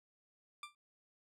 20% pulse tone with exponential decay, 1182 Hz, D6, 11 cents sharp, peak -36 dBFS, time 0.63-0.75 s, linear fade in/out 2 ms, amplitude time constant 26 ms, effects low-pass 9000 Hz 12 dB/octave

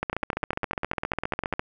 two click trains, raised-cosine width 0.5 ms, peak -11 / -13 dBFS, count 24 / 15, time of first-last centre 0.03-1.595 / 0.13-1.537 s, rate 14.7 / 9.95 Hz, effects none

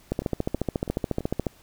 two click trains, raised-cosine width 2 ms, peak -11 / -21 dBFS, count 20 / 4, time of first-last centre 0.12-1.468 / 0.22-1.207 s, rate 14.1 / 3.04 Hz, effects pink hiss -56 dBFS RMS until 1.62 s

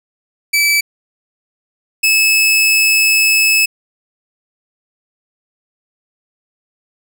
sawtooth tone pair in turn, 2308 / 2600 Hz, D7 / E7, -31 / -24 cents, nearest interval major second, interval 207 cents, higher second, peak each -7 / -6 dBFS, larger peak second, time 0.53-0.81 / 2.03-3.66 s, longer second, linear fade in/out 10 ms, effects none

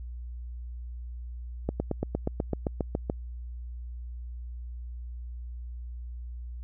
slowing click train, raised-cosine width 2 ms, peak -14 dBFS, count 12, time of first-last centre 1.69-3.099 s, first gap 110 ms, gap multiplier 1.03, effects added 60 Hz sine -36 dBFS peak until 6.63 s

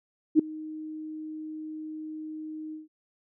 sine tone with ADSR envelope, 311.1 Hz, D#4, in tune, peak -12 dBFS, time 0.35-2.88 s, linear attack 42 ms, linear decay 4 ms, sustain -23 dB, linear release 150 ms, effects none

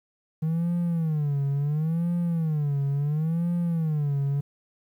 triangle tone with vibrato, 155.56 Hz, D#3, in tune, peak -20 dBFS, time 0.42-4.41 s, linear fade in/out 10 ms, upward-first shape sine, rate 0.72 Hz, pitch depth 190 cents each way, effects tanh soft clip ceiling -16 dBFS + 10-bit

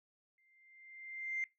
sine tone with exponential growth, 2093 Hz, C7, in tune, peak -32 dBFS, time 0.38-1.44 s, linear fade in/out 1 ms, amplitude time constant 230 ms, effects noise-tail reverb RT60 0.2 s tail -21 dB re dry + tanh soft clip ceiling -29 dBFS

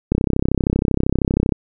click train, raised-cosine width 3 ms, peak -3 dBFS, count 47, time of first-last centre 0.12-1.522 s, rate 32.8 Hz, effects none

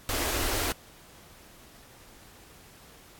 pink band-stop noise, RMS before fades -29 dBFS, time 0.09-0.72 s, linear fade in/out 0 ms, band 110 to 240 Hz, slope 96 dB/octave, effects pink hiss -53 dBFS RMS until 3.19 s + AAC 64 kbps

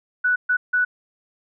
sine tone bursts at uneven times, 1480 Hz, F#6, in tune, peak -16 dBFS, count 3, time 0.24-0.36 / 0.49-0.57 / 0.73-0.85 s, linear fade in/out 10 ms, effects none

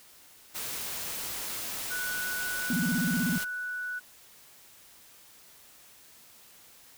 white noise, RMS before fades -36 dBFS, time 0.54-3.45 s, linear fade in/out 20 ms
sine tone, 1480 Hz, F#6, in tune, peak -32 dBFS, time 1.9-4 s, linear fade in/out 20 ms
sine tone with vibrato, 207.2 Hz, G#3, 4 cents flat, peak -26 dBFS, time 2.7-3.38 s, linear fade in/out 2 ms, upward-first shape square, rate 16 Hz, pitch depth 290 cents each way
effects white hiss -55 dBFS RMS until 6.97 s

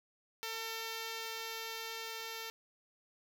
5% pulse tone with level ramp, 450.6 Hz, A4, 41 cents sharp, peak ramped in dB -27 to -30 dBFS, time 0.43-2.5 s, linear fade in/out 0 ms, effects 11-bit

